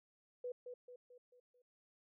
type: tone with echo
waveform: sine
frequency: 493.9 Hz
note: B4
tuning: in tune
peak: -40 dBFS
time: 0.44-0.52 s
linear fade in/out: 5 ms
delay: 220 ms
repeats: 5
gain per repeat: -6 dB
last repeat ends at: 1.62 s
effects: none